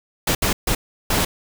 pink noise bursts at uneven times, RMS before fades -19 dBFS, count 4, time 0.27-0.35 / 0.42-0.53 / 0.67-0.75 / 1.1-1.25 s, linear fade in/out 5 ms, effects none

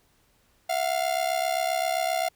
45% pulse ring-modulated tone, 698.5 Hz, F5, in tune, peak -21 dBFS, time 0.69-2.29 s, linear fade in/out 10 ms, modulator 33.8 Hz, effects pink hiss -65 dBFS RMS until 2.35 s

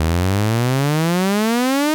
sawtooth exponential sweep, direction up, 77.1 to 314.3 Hz, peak -11 dBFS, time 0-1.94 s, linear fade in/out 0 ms, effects none

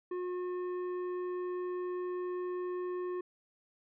sine tone with tanh clipping, 360.5 Hz, F#4, 45 cents flat, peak -36 dBFS, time 0.11-3.21 s, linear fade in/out 5 ms, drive 12 dB, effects low-pass 2000 Hz 12 dB/octave

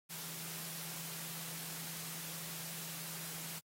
sine tone in noise, 164.2 Hz, E3, 6 cents flat, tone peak -52 dBFS, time 0.09-3.6 s, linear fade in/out 20 ms, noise white, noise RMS -45 dBFS, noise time 0.09-3.6 s, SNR -10 dB, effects high-pass 100 Hz 12 dB/octave + AAC 48 kbps

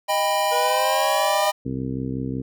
square chord, Eb augmented, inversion none, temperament equal with one note detuned, 622.3 / 795.9 / 987.8 Hz, Eb5 / G5 / B5, 0 / +26 / 0 cents, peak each -24 / -24 / -25 dBFS, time 0.08-1.52 s, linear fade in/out 20 ms
25% pulse linear sweep, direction up, 480 to 610 Hz, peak -21 dBFS, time 0.51-1.52 s, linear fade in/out 20 ms
harmonic tone, 65.41 Hz, C2, in tune, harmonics 1 / 2 / 3 / 4 / 5 / 6 / 7, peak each -38 / -29 / -33 / -28 / -36 / -38 / -37 dBFS, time 1.65-2.42 s, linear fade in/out 10 ms
effects none

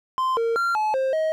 triangle tone with pitch steps, 1039 / 460.1 / 1380 / 858 / 529 / 632 Hz, C6 / A#4 / F6 / A5 / C5 / D#5, -12 / -23 / -21 / -44 / +19 / +27 cents, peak -18 dBFS, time 0.18-1.32 s, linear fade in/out 0 ms, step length 190 ms, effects none

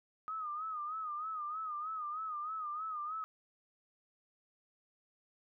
sine tone with vibrato, 1244.5 Hz, D#6, in tune, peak -37 dBFS, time 0.28-3.24 s, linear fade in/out 0 ms, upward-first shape sine, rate 3.2 Hz, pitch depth 87 cents each way, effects none

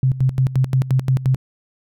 sine tone with tremolo, 130.81 Hz, C3, in tune, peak -12 dBFS, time 0.03-1.36 s, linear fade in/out 2 ms, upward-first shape square, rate 5.7 Hz, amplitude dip 80%, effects none

